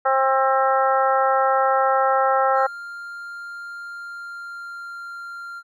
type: harmonic tone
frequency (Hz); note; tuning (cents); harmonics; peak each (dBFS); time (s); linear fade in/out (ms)
266.2; C4; +30; 2 / 3 / 4 / 5 / 6 / 7; -21 / -20 / -26 / -21 / -32 / -33; 0.05-2.67; 10
type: tone with pitch glide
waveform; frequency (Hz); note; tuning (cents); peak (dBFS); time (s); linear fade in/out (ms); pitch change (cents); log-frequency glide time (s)
triangle; 1396.9 to 1388.1; F6 to F6; 0 to -11; -30; 2.54-5.63; 50; -11; 3.85-5.05
effects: none